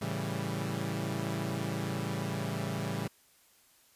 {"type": "chord", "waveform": "sawtooth", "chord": "A dominant seventh", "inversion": "none", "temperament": "equal", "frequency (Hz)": [110, 138.59, 164.81, 196], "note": ["A2", "C#3", "E3", "G3"], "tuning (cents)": [0, 0, 0, 0], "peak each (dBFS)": -34, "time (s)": [0.01, 3.08], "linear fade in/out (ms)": 10, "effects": ["white hiss -64 dBFS RMS until 3.95 s", "resampled to 32000 Hz"]}